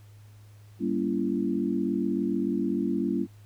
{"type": "chord", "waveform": "sine", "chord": "G diminished seventh", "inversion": "none", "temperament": "just", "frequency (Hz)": [196, 235.2, 282.2, 338.7], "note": ["G3", "Bb3", "Db4", "Fb4"], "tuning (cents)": [0, 16, 31, 47], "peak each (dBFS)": -30, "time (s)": [0.79, 3.27], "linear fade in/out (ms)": 50, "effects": ["added 104 Hz sine -48 dBFS peak until 3.45 s", "pink hiss -62 dBFS RMS until 3.45 s"]}